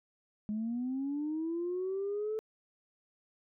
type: linear sweep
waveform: sine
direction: up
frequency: 207.7 to 440 Hz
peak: -31 dBFS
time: 0.49-2.39 s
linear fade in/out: 0 ms
effects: tanh soft clip ceiling -28 dBFS